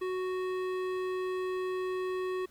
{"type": "tone with hard clipping", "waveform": "triangle", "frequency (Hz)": 370, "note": "F#4", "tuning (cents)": 0, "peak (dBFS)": -33, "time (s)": [0.01, 2.46], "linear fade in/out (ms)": 10, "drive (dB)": 18, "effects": ["pink hiss -62 dBFS RMS until 2.5 s"]}